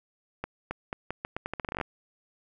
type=accelerating click train; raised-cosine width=0.5 ms; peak=-17 dBFS; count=17; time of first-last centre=0.44-1.812 s; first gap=270 ms; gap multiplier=0.81; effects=none